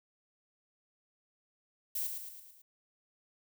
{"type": "noise with echo", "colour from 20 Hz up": "violet", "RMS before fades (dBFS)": -35, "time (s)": [1.95, 2.07], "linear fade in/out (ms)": 5, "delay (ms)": 110, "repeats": 5, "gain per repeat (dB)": -5, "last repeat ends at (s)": 2.62, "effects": []}